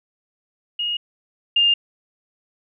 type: tone pair in turn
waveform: sine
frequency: 2868 / 2811 Hz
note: F7 / F7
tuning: +45 / +11 cents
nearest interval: unison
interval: 34 cents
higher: first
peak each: -21 / -13 dBFS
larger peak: second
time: 0.79-0.97 / 1.56-1.74 s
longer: neither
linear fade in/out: 5 ms
effects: none